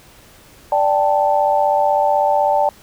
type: chord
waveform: sine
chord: D suspended fourth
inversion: none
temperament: equal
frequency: 587.3 / 784 / 880 Hz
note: D5 / G5 / A5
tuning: 0 / 0 / 0 cents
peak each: -17 dBFS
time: 0.72-2.69 s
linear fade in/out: 2 ms
effects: pink hiss -46 dBFS RMS until 2.82 s